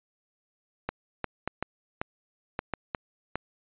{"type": "clicks", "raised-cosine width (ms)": 0.5, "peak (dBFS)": -14, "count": 9, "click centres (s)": [0.89, 1.243, 1.476, 1.626, 2.015, 2.591, 2.737, 2.948, 3.356], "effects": ["resampled to 8000 Hz"]}